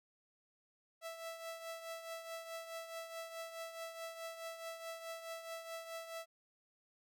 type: tone with tremolo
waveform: sawtooth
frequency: 659.3 Hz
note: E5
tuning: in tune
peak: -38 dBFS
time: 1.01-6.26 s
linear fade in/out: 50 ms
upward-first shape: triangle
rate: 4.7 Hz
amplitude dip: 65%
effects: none